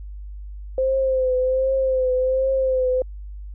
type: tone with vibrato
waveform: sine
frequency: 520 Hz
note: C5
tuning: 11 cents flat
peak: -17 dBFS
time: 0.78-3.02 s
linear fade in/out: 2 ms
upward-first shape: triangle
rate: 1.3 Hz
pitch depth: 49 cents each way
effects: added 50 Hz sine -32 dBFS peak until 3.54 s